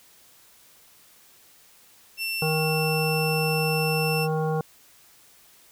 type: tone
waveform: 30% pulse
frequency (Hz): 2700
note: E7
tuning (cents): +41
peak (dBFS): -24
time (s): 2.17-4.28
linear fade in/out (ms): 50
type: harmonic tone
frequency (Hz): 156.8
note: D#3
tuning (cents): +14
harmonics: 1 / 3 / 5 / 7 / 9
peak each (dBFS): -25 / -27 / -31 / -37 / -40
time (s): 2.42-4.61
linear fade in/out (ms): 2
effects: white hiss -55 dBFS RMS until 5.71 s